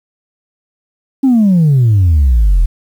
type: exponential sweep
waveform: sine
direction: down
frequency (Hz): 277.2 to 38.89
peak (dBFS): -4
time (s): 1.23-2.66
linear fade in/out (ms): 10
effects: tanh soft clip ceiling -4 dBFS + 7-bit